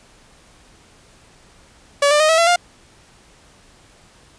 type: tone with pitch steps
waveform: sawtooth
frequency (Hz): 570 / 594.5 / 620.2 / 646.9 / 674.7 / 703.8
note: C#5 / D5 / D#5 / E5 / E5 / F5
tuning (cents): +48 / +21 / -6 / -33 / +40 / +13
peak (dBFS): -8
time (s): 2.02-2.56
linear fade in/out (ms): 5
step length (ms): 90
effects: pink hiss -50 dBFS RMS until 4.38 s + resampled to 22050 Hz